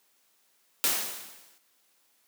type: noise with exponential decay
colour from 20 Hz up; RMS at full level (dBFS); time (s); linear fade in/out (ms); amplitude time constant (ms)
white; -23; 0.84-1.58; 0; 160
effects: white hiss -68 dBFS RMS until 2.27 s + high-pass 200 Hz 12 dB/octave